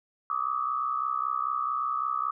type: tone cluster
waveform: sine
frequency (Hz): 1149 / 1213 / 1278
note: D6 / D#6 / D#6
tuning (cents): -38 / -44 / +46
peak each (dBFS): -31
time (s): 0.3-2.31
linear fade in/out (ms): 2
effects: none